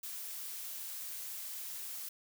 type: noise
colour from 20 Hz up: blue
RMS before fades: -43 dBFS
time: 0.03-2.09 s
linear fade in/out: 5 ms
effects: none